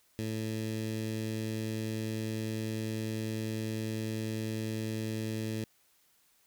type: tone with notch filter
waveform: 15% pulse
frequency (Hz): 110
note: A2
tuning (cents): 0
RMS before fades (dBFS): -35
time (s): 0.19-5.64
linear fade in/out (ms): 0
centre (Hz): 1100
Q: 0.79
effects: white hiss -68 dBFS RMS until 6.46 s